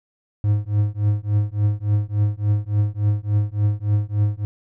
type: tone with tremolo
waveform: triangle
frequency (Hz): 103.9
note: G#2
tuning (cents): +1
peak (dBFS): -11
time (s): 0.44-4.45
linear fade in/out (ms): 0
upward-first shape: triangle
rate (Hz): 3.5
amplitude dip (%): 100
effects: none